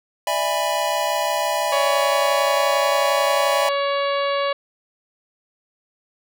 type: chord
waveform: square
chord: E dominant seventh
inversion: third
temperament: just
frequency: 593.3 / 659.3 / 824.1 / 988.9 Hz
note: D5 / E5 / G#5 / B5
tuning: +18 / 0 / -14 / +2 cents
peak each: -26 dBFS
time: 0.27-3.69 s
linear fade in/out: 2 ms
type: harmonic tone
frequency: 562 Hz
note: C#5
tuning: 24 cents sharp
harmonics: 1 / 2 / 3 / 4 / 5 / 6 / 7 / 8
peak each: -21 / -24 / -32 / -32 / -33 / -35 / -35 / -39 dBFS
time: 1.72-4.53 s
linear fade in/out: 5 ms
effects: none